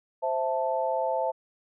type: chord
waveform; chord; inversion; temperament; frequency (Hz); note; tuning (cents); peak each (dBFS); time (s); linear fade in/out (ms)
sine; A minor; first; equal; 523.3 / 659.3 / 880; C5 / E5 / A5; 0 / 0 / 0; -29; 0.22-1.32; 20
effects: none